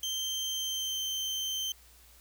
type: tone with pitch glide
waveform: 30% pulse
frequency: 3136 to 3113 Hz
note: G7 to G7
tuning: 0 to -13 cents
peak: -29 dBFS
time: 0.03-1.72 s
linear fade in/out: 2 ms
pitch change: -13 cents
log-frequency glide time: 0.5-1 s
effects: added 60 Hz sine -59 dBFS peak until 2.2 s + white hiss -59 dBFS RMS until 2.2 s